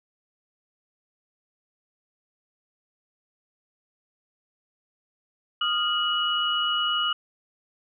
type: tone cluster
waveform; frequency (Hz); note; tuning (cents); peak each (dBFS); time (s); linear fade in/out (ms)
sine; 1236 / 1395 / 2923; D#6 / F6 / F#7; -12 / -2 / -22; -28 / -30 / -24; 5.61-7.13; 5
effects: none